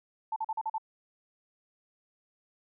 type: tone bursts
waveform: sine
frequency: 882 Hz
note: A5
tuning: 4 cents sharp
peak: -29 dBFS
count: 6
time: 0.32-0.782 s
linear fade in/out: 5 ms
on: 42 ms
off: 42 ms
effects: none